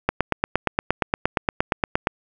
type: click train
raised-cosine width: 0.5 ms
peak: -3 dBFS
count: 18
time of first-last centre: 0.09-2.071 s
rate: 8.58 Hz
effects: none